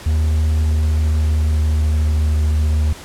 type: tone with pitch glide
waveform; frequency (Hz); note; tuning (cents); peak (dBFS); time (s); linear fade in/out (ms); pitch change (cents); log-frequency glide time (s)
triangle; 77.78 to 76.27; D#2 to D#2; 0 to -34; -11; 0.06-2.93; 5; -34; 0.31-2.22
effects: pink hiss -36 dBFS RMS until 3.04 s + low-pass 11000 Hz 12 dB/octave